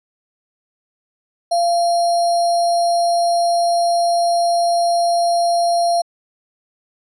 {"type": "tone with sample-and-hold", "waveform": "sine", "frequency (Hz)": 689, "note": "F5", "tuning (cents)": -24, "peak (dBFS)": -13, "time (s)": [1.51, 6.02], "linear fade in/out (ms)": 10, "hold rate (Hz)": 4900, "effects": ["resampled to 24000 Hz"]}